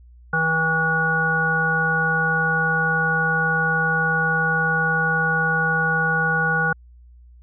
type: harmonic tone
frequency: 161.8 Hz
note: E3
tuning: 32 cents flat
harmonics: 1 / 3 / 5 / 7 / 9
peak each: -25 / -29 / -27 / -29 / -19 dBFS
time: 0.33-6.73 s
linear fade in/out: 5 ms
effects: added 60 Hz sine -44 dBFS peak until 7.42 s